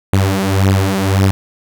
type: beating tone pair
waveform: sawtooth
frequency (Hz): 95.8 / 97.6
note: G2 / G2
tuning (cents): -39 / -7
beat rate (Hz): 1.8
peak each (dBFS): -10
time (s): 0.13-1.31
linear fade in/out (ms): 0
effects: none